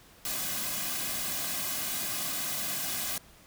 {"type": "noise with comb filter", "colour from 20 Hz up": "white", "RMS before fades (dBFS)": -33, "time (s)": [0.25, 3.18], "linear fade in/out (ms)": 2, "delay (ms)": 2.2, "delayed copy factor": -0.7, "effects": ["pink hiss -56 dBFS RMS until 3.46 s"]}